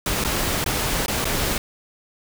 pink noise with dropouts, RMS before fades -23 dBFS, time 0.06-1.58 s, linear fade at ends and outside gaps 2 ms, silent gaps 0.24-0.247 / 0.642-0.661 / 1.061-1.081 / 1.245-1.253 s, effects none

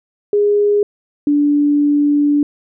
sine tone pair in turn, 411.8 / 291.2 Hz, G#4 / D4, -15 / -15 cents, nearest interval tritone, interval 600 cents, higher first, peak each -10 dBFS, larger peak neither, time 0.33-0.83 / 1.27-2.43 s, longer second, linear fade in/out 2 ms, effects none

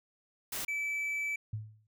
white noise, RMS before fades -37 dBFS, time 0.52-0.65 s, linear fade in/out 5 ms
triangle tone, 2309 Hz, D7, 30 cents flat, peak -30 dBFS, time 0.68-1.36 s, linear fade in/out 5 ms
sine tone with exponential decay, 107.8 Hz, A2, 35 cents flat, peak -31 dBFS, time 1.53-1.87 s, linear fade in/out 5 ms, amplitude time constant 73 ms
effects none

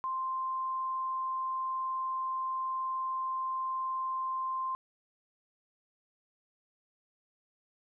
sine tone, 1046.5 Hz, C6, in tune, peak -31 dBFS, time 0.04-4.75 s, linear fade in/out 0 ms, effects none

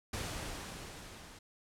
pink noise with level ramp, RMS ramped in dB -38 to -53 dBFS, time 0.13-1.39 s, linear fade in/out 5 ms, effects low-pass 10000 Hz 12 dB/octave

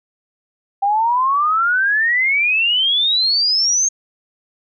sine exponential sweep, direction up, 784 to 6490 Hz, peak -13 dBFS, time 0.82-3.89 s, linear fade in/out 10 ms, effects none

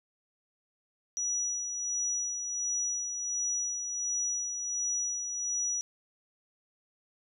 sine tone with tremolo, 5850 Hz, F#8, 21 cents flat, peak -28 dBFS, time 1.17-5.81 s, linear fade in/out 0 ms, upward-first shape sine, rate 1.4 Hz, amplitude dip 45%, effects none

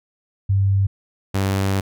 sine / sawtooth tone pair in turn, 98 / 97.21 Hz, G2 / G2, 0 / -14 cents, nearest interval unison, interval 14 cents, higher first, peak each -14 dBFS, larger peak neither, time 0.49-0.87 / 1.34-1.81 s, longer second, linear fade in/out 10 ms, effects none

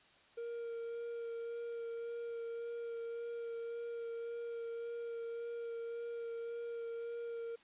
triangle tone with vibrato, 466.2 Hz, A#4, in tune, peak -38 dBFS, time 0.37-7.56 s, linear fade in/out 10 ms, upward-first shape sine, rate 1.8 Hz, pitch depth 12 cents each way, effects white hiss -65 dBFS RMS until 7.63 s + resampled to 8000 Hz

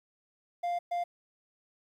triangle tone bursts at uneven times, 698.5 Hz, F5, in tune, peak -27 dBFS, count 2, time 0.63-0.79 / 0.91-1.04 s, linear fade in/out 10 ms, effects 11-bit

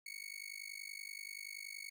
sawtooth tone with amplitude modulation, 2217 Hz, C#7, in tune, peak -38 dBFS, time 0.06-1.9 s, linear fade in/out 5 ms, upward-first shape sine, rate 50.5 Hz, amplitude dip 100%, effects none

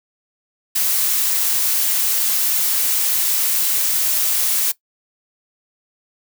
blue noise, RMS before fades -18 dBFS, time 0.75-4.72 s, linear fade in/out 10 ms, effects noise-tail reverb RT60 0.1 s tail -18 dB re dry

